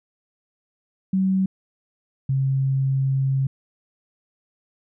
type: tone pair in turn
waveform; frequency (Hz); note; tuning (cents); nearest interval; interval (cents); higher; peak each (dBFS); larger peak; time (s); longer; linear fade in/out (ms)
sine; 190 / 134.63; F#3 / C3; +46 / +50; tritone; 596; first; -17 / -18; first; 1.13-1.46 / 2.29-3.47; second; 5
effects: none